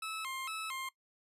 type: tone with vibrato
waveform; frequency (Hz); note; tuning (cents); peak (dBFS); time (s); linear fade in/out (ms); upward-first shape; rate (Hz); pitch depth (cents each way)
20% pulse; 1174.7; D6; 0; -33; 0.02-0.89; 5; square; 2.2; 180
effects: noise-tail reverb RT60 0.1 s tail -20 dB re dry + resampled to 32000 Hz